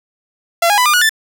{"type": "tone with pitch steps", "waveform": "sawtooth", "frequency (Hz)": [680, 822.8, 995.6, 1204.6, 1457.6, 1763.7], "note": ["F5", "G#5", "B5", "D6", "F#6", "A6"], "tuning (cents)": [-46, -16, 14, 44, -26, 4], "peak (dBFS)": -6, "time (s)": [0.62, 1.094], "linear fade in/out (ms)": 5, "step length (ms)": 79, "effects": []}